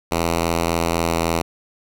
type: tone with pitch glide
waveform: 5% pulse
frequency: 83.9 to 83.22 Hz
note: E2 to E2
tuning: +31 to +17 cents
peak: -7 dBFS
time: 0.11-1.42 s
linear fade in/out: 10 ms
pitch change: -14 cents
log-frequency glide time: 0.94-1.18 s
effects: none